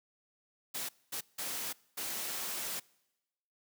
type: noise bursts at uneven times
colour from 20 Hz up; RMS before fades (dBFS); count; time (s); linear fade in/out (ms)
white; -38; 4; 0.74-0.89 / 1.12-1.21 / 1.38-1.73 / 1.97-2.8; 10
effects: noise-tail reverb RT60 1.0 s tail -25 dB re dry + high-pass 150 Hz 12 dB/octave